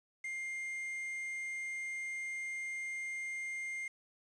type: tone with quantisation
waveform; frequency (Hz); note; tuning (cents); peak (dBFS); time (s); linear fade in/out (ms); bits
triangle; 2110; C7; +14; -36; 0.24-3.88; 5; 9
effects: resampled to 22050 Hz